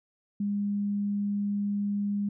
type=tone; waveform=sine; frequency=203.3 Hz; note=G#3; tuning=37 cents flat; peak=-26 dBFS; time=0.4-2.29 s; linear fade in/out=5 ms; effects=none